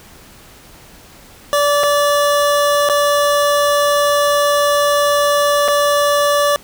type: tone with dropouts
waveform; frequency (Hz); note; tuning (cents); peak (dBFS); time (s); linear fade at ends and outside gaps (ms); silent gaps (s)
25% pulse; 579; D5; -25; -8; 1.53-6.56; 0; 1.833-1.836 / 2.889-2.897 / 5.68-5.684
effects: pink hiss -42 dBFS RMS until 6.63 s